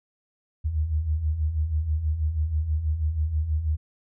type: beating tone pair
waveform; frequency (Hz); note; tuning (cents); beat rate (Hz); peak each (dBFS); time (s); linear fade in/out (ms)
sine; 73 / 79.2; D2 / D#2; -10 / +31; 6.2; -30 / -23; 0.64-3.77; 20
effects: none